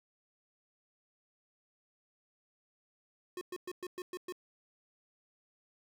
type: tone bursts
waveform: square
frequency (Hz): 361.9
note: F#4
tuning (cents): -38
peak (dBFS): -39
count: 7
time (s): 3.37-4.324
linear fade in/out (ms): 2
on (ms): 42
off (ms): 110
effects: none